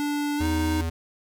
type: tone with pitch glide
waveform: square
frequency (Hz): 291.8 to 310.9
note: D4 to D#4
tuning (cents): -11 to -1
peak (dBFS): -25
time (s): 0-0.81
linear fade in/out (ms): 0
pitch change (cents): +110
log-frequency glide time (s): 0.37-0.45
type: tone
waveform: square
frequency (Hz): 82.41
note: E2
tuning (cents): 0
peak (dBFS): -26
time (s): 0.4-0.9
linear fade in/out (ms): 10
effects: none